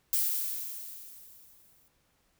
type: noise with exponential decay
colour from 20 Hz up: violet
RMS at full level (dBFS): -26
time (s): 0.13-1.88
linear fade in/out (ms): 0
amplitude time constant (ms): 380
effects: pink hiss -71 dBFS RMS until 2.39 s